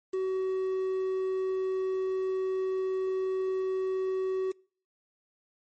triangle tone with quantisation, 377.4 Hz, F#4, 34 cents sharp, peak -25 dBFS, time 0.13-4.52 s, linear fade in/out 10 ms, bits 8, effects noise-tail reverb RT60 0.5 s tail -26 dB re dry + MP3 32 kbps

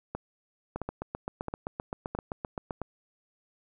two click trains, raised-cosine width 1 ms, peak -19 / -19 dBFS, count 5 / 16, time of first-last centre 0.15-2.817 / 0.76-2.708 s, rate 1.5 / 7.7 Hz, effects none

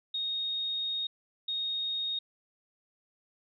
sine tone bursts at uneven times, 3724 Hz, A#7, 2 cents flat, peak -30 dBFS, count 2, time 0.14-1.07 / 1.48-2.19 s, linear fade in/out 5 ms, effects none

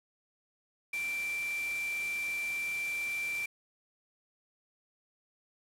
sine tone in noise, 2349 Hz, D7, in tune, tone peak -32 dBFS, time 0.93-3.46 s, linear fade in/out 5 ms, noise white, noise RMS -45 dBFS, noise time 0.93-3.46 s, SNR +10 dB, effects low-pass 12000 Hz 12 dB/octave

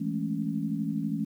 sine chord, A major seventh, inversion second, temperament equal, 164.81 / 207.7 / 220 / 277.2 Hz, E3 / G#3 / A3 / C#4, 0 / 0 / 0 / 0 cents, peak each -33 dBFS, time 0-1.25 s, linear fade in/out 10 ms, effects 10-bit

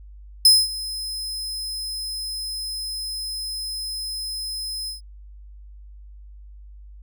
sawtooth tone with ADSR envelope, 5100 Hz, D#8, 42 cents sharp, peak -6 dBFS, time 0.45-5.01 s, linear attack 4 ms, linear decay 220 ms, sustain -19 dB, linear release 130 ms, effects added 50 Hz sine -40 dBFS peak until 7.02 s

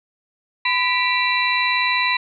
sine tone cluster, 1003 / 1965 / 2352 / 2718 / 3968 Hz, B5 / B6 / D7 / F7 / B7, +26 / -9 / +2 / -48 / +7 cents, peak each -22 / -22 / -23 / -26 / -24 dBFS, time 0.65-2.17 s, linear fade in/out 5 ms, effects none

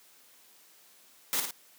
white noise with echo, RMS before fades -29 dBFS, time 1.33-1.4 s, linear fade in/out 0 ms, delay 54 ms, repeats 2, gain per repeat -5 dB, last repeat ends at 1.508 s, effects white hiss -59 dBFS RMS until 1.78 s + high-pass 200 Hz 12 dB/octave

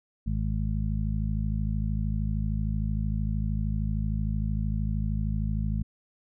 harmonic tone, 53.1 Hz, G#1, 39 cents sharp, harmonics 1 / 2 / 3 / 4, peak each -28 / -31 / -33 / -34 dBFS, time 0.26-5.83 s, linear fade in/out 10 ms, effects none

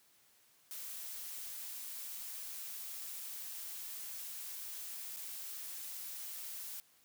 blue noise with dropouts, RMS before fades -45 dBFS, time 0.71-6.8 s, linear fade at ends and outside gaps 0 ms, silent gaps 5.163-5.169 s, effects white hiss -68 dBFS RMS until 7.04 s + high-pass 80 Hz 12 dB/octave

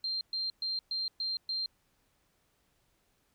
sine tone bursts, 4171 Hz, C8, 6 cents flat, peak -31 dBFS, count 6, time 0.04-1.66 s, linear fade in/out 2 ms, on 170 ms, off 120 ms, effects pink hiss -73 dBFS RMS until 3.34 s

